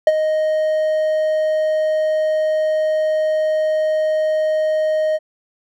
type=tone with ADSR envelope; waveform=triangle; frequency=622.3 Hz; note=D#5; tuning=in tune; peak=-3 dBFS; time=0.07-5.19 s; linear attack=3 ms; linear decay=36 ms; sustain=-10 dB; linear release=37 ms; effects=none